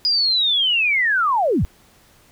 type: linear sweep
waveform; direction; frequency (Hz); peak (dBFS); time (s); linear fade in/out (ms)
sine; down; 4949 to 36.71; -15; 0.05-1.65; 0
effects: pink hiss -53 dBFS RMS until 2.31 s